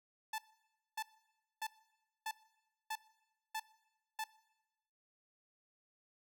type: tone bursts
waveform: sawtooth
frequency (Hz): 876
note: A5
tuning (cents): -8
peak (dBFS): -34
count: 7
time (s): 0.33-4.241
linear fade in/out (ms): 5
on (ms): 53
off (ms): 590
effects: noise-tail reverb RT60 1.0 s tail -20 dB re dry